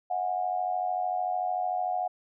sine tone with amplitude modulation, 728 Hz, F#5, 28 cents flat, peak -23 dBFS, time 0.1-2.08 s, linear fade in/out 10 ms, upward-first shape sine, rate 93.4 Hz, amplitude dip 75%, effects none

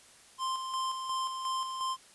square tone with tremolo, 1046.5 Hz, C6, in tune, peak -31 dBFS, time 0.38-1.97 s, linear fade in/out 50 ms, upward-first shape square, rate 2.8 Hz, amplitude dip 45%, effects white hiss -57 dBFS RMS until 2.14 s + resampled to 24000 Hz

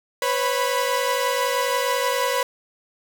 sawtooth tone cluster, 496.6 / 547 / 987 Hz, B4 / C#5 / B5, +9 / -23 / -1 cents, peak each -21 dBFS, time 0.22-2.43 s, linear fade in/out 2 ms, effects 8-bit

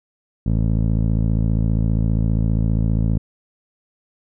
15% pulse tone with low-pass filter, 55 Hz, A1, in tune, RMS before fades -18 dBFS, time 0.46-3.18 s, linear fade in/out 5 ms, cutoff 270 Hz, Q 0.77, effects none

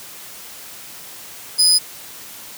30% pulse tone, 4993 Hz, D#8, 5 cents sharp, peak -8 dBFS, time 1.58-1.79 s, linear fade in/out 20 ms, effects white hiss -37 dBFS RMS until 2.57 s + high-pass 80 Hz 12 dB/octave

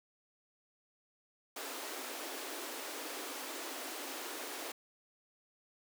pink high-pass noise, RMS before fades -43 dBFS, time 1.56-4.72 s, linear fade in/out 5 ms, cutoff 260 Hz, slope 96 dB/octave, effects none

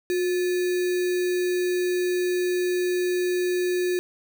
sine tone with sample-and-hold, 360 Hz, F#4, 47 cents flat, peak -21 dBFS, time 0.1-3.99 s, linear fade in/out 0 ms, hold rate 2100 Hz, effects none

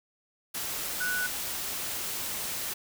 sine tone in noise, 1480 Hz, F#6, in tune, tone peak -28 dBFS, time 1-1.27 s, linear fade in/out 10 ms, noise white, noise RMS -34 dBFS, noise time 0.54-2.74 s, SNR +3 dB, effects none

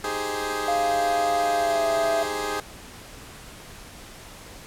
15% pulse chord, Ab major seventh, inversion second, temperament equal, 311.1 / 392 / 415.3 / 523.3 Hz, Eb4 / G4 / Ab4 / C5, 0 / 0 / 0 / 0 cents, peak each -28 / -28 / -22 / -28 dBFS, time 0.04-2.6 s, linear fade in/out 2 ms
sine tone with pitch glide, 694 to 667.3 Hz, F5 to E5, -11 to +21 cents, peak -21 dBFS, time 0.68-2.23 s, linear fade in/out 2 ms, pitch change -68 cents, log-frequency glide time 1.53-1.86 s
effects pink hiss -43 dBFS RMS until 4.66 s + low-pass 12000 Hz 12 dB/octave

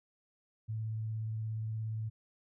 sine tone with vibrato, 110.1 Hz, A2, 2 cents sharp, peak -34 dBFS, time 0.68-2.1 s, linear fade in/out 20 ms, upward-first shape triangle, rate 17 Hz, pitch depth 19 cents each way, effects none

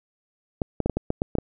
clicks, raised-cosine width 2 ms, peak -10 dBFS, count 9, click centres 0.618 / 0.803 / 0.86 / 0.897 / 0.97 / 1.104 / 1.219 / 1.353 / 1.385 s, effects none

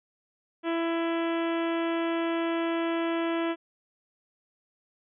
harmonic tone, 333 Hz, E4, 18 cents sharp, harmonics 1 / 2 / 3 / 4 / 5 / 6 / 7 / 8 / 9 / 10, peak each -27 / -33 / -37 / -39 / -41 / -43 / -44 / -45 / -46 / -47 dBFS, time 0.63-3.56 s, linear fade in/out 50 ms, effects none

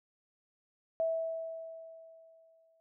sine tone with exponential decay, 653 Hz, E5, 17 cents flat, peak -27 dBFS, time 1-2.8 s, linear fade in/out 0 ms, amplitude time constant 390 ms, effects none

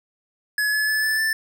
square tone with pitch steps, 1697 / 1713.7 / 1730.7 / 1747.7 / 1765 Hz, G#6 / A6 / A6 / A6 / A6, +37 / -46 / -29 / -12 / +5 cents, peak -20 dBFS, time 0.58-1.33 s, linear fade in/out 2 ms, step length 150 ms, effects none

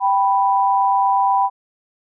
sine tone pair together, 784 / 987.8 Hz, G5 / B5, 0 / 0 cents, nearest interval major third, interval 400 cents, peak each -16 dBFS, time 0-1.5 s, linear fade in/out 50 ms, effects none

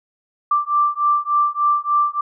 sine beating tone pair, 1174.7 / 1178.1 Hz, D6 / D6, 0 / +5 cents, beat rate 3.4 Hz, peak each -18 dBFS, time 0.51-2.21 s, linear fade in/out 5 ms, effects none

